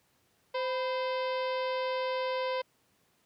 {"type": "harmonic tone with a mistuned harmonic", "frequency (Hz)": 518, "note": "C5", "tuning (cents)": -17, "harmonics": [1, 2, 3, 4, 5, 6, 7, 8, 9, 10], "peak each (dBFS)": [-31, -35, -45, -43, -46, -46, -49, -52, -50, -55], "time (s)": [0.54, 2.62], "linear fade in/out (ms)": 10, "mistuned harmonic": 2, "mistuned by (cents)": -71, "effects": ["pink hiss -70 dBFS RMS until 3.25 s", "high-pass 100 Hz 12 dB/octave"]}